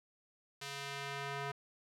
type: tone with band-pass filter sweep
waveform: square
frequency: 140 Hz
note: C#3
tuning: 18 cents sharp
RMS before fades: -42 dBFS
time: 0.61-1.52 s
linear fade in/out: 10 ms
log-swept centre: 4100 to 1300 Hz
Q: 0.71
effects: 11-bit